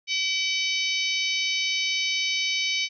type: harmonic tone with a mistuned harmonic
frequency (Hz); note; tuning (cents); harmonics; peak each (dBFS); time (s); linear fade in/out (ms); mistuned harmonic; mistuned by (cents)
756; F#5; +37; 3 / 4 / 5 / 6 / 7 / 8; -27 / -29 / -31 / -33 / -34 / -35; 0.07-2.89; 50; 3; +24
effects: none

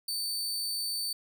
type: tone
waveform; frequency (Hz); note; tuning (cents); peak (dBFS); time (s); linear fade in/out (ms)
sawtooth; 4553; C#8; +45; -28; 0.08-1.13; 5
effects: none

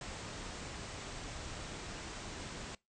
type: low-pass noise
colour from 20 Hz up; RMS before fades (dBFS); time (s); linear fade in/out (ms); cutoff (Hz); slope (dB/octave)
pink; -45; 0.01-2.75; 2; 8500; 96
effects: noise-tail reverb RT60 0.2 s tail -22 dB re dry

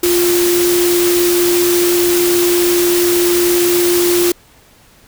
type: tone in noise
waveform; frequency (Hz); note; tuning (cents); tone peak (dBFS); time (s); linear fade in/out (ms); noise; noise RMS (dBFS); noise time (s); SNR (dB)
sine; 350.5; F4; +6; -11; 0.03-4.32; 5; white; -18; 0.03-4.32; +4
effects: pink hiss -47 dBFS RMS until 5.07 s

